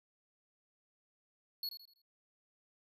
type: tone with echo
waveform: square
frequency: 4358 Hz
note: C#8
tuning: 30 cents flat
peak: -37 dBFS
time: 1.63-1.69 s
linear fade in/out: 2 ms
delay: 82 ms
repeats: 4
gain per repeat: -9 dB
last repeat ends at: 2.018 s
effects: none